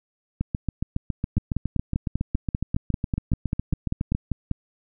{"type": "two click trains", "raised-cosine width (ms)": 5, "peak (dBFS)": [-12, -11], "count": [28, 17], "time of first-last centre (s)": [[0.41, 4.15], [1.37, 4.513]], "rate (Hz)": [7.22, 5.09], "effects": []}